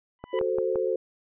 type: tone with exponential growth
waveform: sawtooth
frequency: 994 Hz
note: B5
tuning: 11 cents sharp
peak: -26 dBFS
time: 0.19-0.39 s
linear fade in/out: 0 ms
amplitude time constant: 42 ms
type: click train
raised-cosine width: 1 ms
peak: -21 dBFS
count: 4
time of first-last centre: 0.24-0.757 s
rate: 5.8 Hz
type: chord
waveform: sine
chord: F# diminished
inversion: none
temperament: equal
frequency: 370 / 440 / 523.3 Hz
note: F#4 / A4 / C5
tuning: 0 / 0 / 0 cents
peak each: -28 dBFS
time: 0.33-0.96 s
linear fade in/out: 5 ms
effects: resampled to 8000 Hz